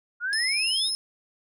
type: exponential sweep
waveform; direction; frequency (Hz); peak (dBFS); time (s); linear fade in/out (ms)
sine; up; 1392 to 3951; -25; 0.2-0.91; 50
type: tone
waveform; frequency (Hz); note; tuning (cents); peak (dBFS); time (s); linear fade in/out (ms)
35% pulse; 5170; E8; -34; -23; 0.33-0.95; 0
effects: none